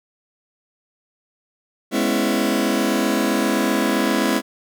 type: chord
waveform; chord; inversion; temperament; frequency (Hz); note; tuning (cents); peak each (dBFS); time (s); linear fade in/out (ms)
sawtooth; C# minor seventh; second; just; 207.9 / 249.5 / 277.2 / 332.6; G#3 / B3 / C#4 / E4; +2 / +18 / 0 / +16; -19; 1.91-4.42; 50
effects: none